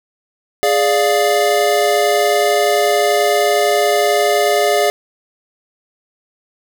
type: chord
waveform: square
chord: D diminished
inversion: second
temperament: equal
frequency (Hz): 415.3 / 587.3 / 698.5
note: Ab4 / D5 / F5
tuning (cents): 0 / 0 / 0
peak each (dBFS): -17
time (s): 0.63-4.9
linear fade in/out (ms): 0
effects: none